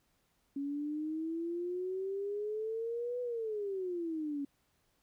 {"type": "exponential two-way sweep", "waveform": "sine", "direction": "up then down", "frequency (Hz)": [277.2, 496.4, 277.2], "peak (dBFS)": -34, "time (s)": [0.56, 4.45], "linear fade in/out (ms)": 5, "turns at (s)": 3.21, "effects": ["pink hiss -75 dBFS RMS until 5.02 s"]}